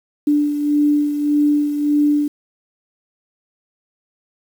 sine beating tone pair, 293.7 / 295.4 Hz, D4 / D4, 0 / +10 cents, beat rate 1.7 Hz, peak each -14 / -22 dBFS, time 0.27-2.28 s, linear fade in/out 5 ms, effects 7-bit

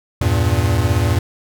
square chord, E diminished, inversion none, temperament equal, 82.41 / 98 / 116.54 Hz, E2 / G2 / Bb2, 0 / 0 / 0 cents, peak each -19 dBFS, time 0.21-1.19 s, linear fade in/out 5 ms, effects none

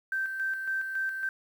sine tone with tremolo, 1558 Hz, G6, 11 cents flat, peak -27 dBFS, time 0.12-1.29 s, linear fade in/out 2 ms, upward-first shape square, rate 3.6 Hz, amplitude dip 45%, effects 9-bit

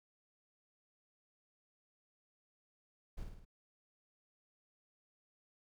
brown noise with echo, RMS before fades -42 dBFS, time 3.17-3.24 s, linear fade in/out 10 ms, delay 53 ms, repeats 4, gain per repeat -4 dB, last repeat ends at 3.452 s, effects none

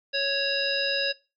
harmonic tone, 554.4 Hz, C#5, in tune, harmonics 1 / 3 / 5 / 7 / 9, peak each -30 / -30 / -30 / -30 / -30 dBFS, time 0.13-1.13 s, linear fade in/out 20 ms, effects noise-tail reverb RT60 0.3 s tail -22 dB re dry + AAC 48 kbps

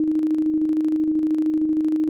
sine tone with tremolo, 311.1 Hz, D#4, in tune, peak -16 dBFS, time 0-2.09 s, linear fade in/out 2 ms, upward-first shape square, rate 13 Hz, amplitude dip 35%, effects none

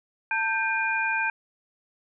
sine tone cluster, 893 / 1572 / 2422 Hz, A5 / G6 / D#7, +25 / +4 / -47 cents, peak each -29 / -26 / -28 dBFS, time 0.31-1.3 s, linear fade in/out 2 ms, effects none

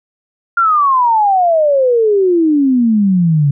sine exponential sweep, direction down, 1407 to 138.59 Hz, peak -8 dBFS, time 0.57-3.51 s, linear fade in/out 5 ms, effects none

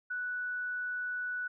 sine tone, 1480 Hz, F#6, in tune, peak -33 dBFS, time 0.1-1.48 s, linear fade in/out 10 ms, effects none

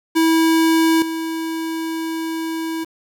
square tone with level steps, 325 Hz, E4, 24 cents flat, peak -13 / -23 dBFS, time 0.15-2.85 s, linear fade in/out 20 ms, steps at 1.02 s, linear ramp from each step 2 ms, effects 7-bit

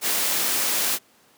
white noise, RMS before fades -23 dBFS, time 0.01-0.99 s, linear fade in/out 50 ms, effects pink hiss -57 dBFS RMS until 1.37 s + high-pass 200 Hz 12 dB/octave

